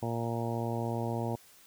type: harmonic tone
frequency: 116.54 Hz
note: A#2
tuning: in tune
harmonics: 1 / 2 / 3 / 4 / 5 / 6 / 7 / 8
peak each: -34 / -37 / -39 / -40 / -41 / -42 / -42 / -43 dBFS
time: 0.02-1.36 s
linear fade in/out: 10 ms
effects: white hiss -58 dBFS RMS until 1.66 s